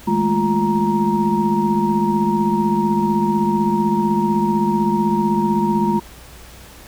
sine tone cluster, 160.4 / 208.6 / 224.4 / 349.6 / 937 Hz, E3 / G#3 / A3 / F4 / A#5, -47 / +8 / +34 / +2 / +9 cents, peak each -27 / -18 / -23 / -22 / -20 dBFS, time 0.07-6 s, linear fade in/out 10 ms, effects added 60 Hz sine -43 dBFS peak until 6.87 s + pink hiss -42 dBFS RMS until 6.87 s

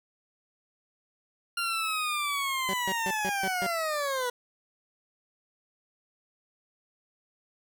20% pulse linear sweep, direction down, 1396.9 to 481.8 Hz, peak -23 dBFS, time 1.57-4.3 s, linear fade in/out 5 ms
15% pulse tone bursts, 191.2 Hz, G3, 43 cents flat, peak -25 dBFS, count 6, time 2.69-3.666 s, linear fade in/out 0 ms, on 46 ms, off 140 ms
effects none

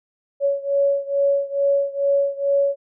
sine beating tone pair, 559 / 561.3 Hz, C#5 / C#5, +14 / +22 cents, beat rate 2.3 Hz, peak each -19 / -21 dBFS, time 0.4-2.76 s, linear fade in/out 50 ms, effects none

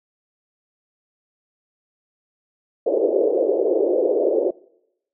white band-pass noise, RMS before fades -19 dBFS, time 2.86-4.51 s, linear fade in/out 5 ms, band 350 to 550 Hz, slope 48 dB/octave, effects noise-tail reverb RT60 0.8 s tail -23 dB re dry

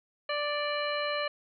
harmonic tone, 587.3 Hz, D5, in tune, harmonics 1 / 2 / 3 / 4 / 5 / 7, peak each -32 / -35 / -37 / -38 / -39 / -40 dBFS, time 0.29-1.28 s, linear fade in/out 5 ms, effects none

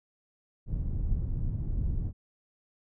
pink low-pass noise, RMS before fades -30 dBFS, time 0.66-2.13 s, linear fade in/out 50 ms, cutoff 120 Hz, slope 12 dB/octave, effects none

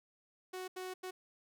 sawtooth tone bursts at uneven times, 370 Hz, F#4, in tune, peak -37 dBFS, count 3, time 0.53-0.68 / 0.76-0.94 / 1.03-1.11 s, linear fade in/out 10 ms, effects none

